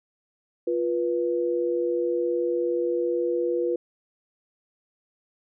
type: tone pair together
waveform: sine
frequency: 349.2 / 488.2 Hz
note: F4 / B4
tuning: 0 / -20 cents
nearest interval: tritone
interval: 580 cents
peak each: -25 dBFS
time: 0.67-3.76 s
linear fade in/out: 5 ms
effects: none